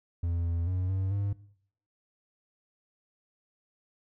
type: tone with pitch steps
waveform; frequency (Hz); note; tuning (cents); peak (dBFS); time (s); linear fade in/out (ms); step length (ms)
triangle; 85.3 / 84.8 / 91.8 / 95.3 / 100.2; F2 / E2 / F#2 / G2 / G2; -40 / +50 / -13 / -48 / +38; -25; 0.23-1.33; 5; 220
effects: noise-tail reverb RT60 0.6 s tail -19 dB re dry